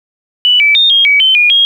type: tone with pitch steps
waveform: sine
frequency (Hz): 2964 / 2309 / 3659 / 3245 / 2274 / 3076 / 2436 / 3264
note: F#7 / D7 / A#7 / G#7 / C#7 / G7 / D#7 / G#7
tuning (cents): +2 / -30 / -33 / -41 / +44 / -33 / -37 / -31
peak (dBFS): -5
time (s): 0.45-1.65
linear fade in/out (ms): 0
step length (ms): 150
effects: 7-bit